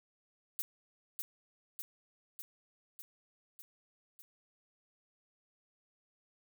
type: noise with echo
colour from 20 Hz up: violet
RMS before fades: -37 dBFS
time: 0.59-0.62 s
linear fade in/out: 0 ms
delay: 600 ms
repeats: 6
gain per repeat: -3 dB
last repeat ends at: 4.22 s
effects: none